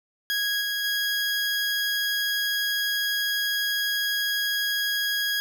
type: tone with level steps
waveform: 20% pulse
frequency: 1652 Hz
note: G#6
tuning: 10 cents flat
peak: -19 / -21 / -19 dBFS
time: 0.3-5.4 s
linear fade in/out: 0 ms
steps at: 0.61 / 0.84 s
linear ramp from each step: 5 ms
effects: none